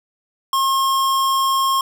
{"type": "tone", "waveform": "square", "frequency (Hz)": 1075, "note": "C6", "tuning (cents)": 47, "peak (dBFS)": -16, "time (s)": [0.53, 1.81], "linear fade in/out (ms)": 2, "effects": []}